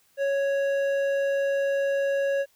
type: tone with hard clipping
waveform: triangle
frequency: 554.4 Hz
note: C#5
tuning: in tune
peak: -24 dBFS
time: 0.17-2.46 s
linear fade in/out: 50 ms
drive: 12 dB
effects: white hiss -64 dBFS RMS until 2.55 s